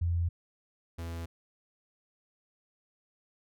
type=tone pair in turn; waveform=sine / 45% pulse; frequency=85.5 / 83.74 Hz; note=F2 / E2; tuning=-36 / +28 cents; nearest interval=unison; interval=36 cents; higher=first; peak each=-26 / -36 dBFS; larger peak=first; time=0.01-0.29 / 0.98-1.26 s; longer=neither; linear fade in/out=10 ms; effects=none